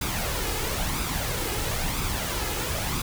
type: noise with flanger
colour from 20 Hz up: pink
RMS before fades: -28 dBFS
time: 0.01-3.02 s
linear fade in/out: 5 ms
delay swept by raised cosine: 0.81 to 2.41 ms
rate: 1 Hz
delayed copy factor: +0.5
effects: none